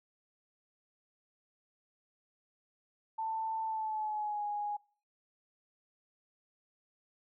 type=tone with pitch glide; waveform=sine; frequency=888 to 828.5 Hz; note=A5 to G#5; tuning=+16 to -4 cents; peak=-33 dBFS; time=3.18-4.77 s; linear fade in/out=10 ms; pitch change=-120 cents; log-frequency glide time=3.64-4.44 s; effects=noise-tail reverb RT60 0.4 s tail -22 dB re dry